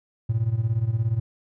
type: tone with tremolo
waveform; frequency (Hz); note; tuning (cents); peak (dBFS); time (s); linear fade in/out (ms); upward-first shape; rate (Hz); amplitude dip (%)
triangle; 112.9; A2; +45; -14; 0.29-1.2; 10; sine; 17; 85
effects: tanh soft clip ceiling -15 dBFS